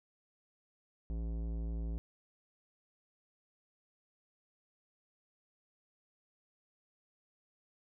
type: tone with tanh clipping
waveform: sine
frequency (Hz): 56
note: A1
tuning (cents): +31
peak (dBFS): -37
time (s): 1.1-1.98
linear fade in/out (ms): 0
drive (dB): 16
effects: none